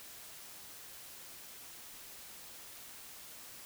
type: silence
effects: white hiss -51 dBFS RMS until 3.65 s